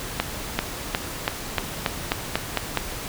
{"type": "accelerating click train", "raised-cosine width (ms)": 0.3, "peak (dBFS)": -4, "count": 10, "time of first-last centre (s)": [0.2, 2.773], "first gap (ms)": 390, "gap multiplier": 0.92, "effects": ["pink hiss -33 dBFS RMS until 3.08 s"]}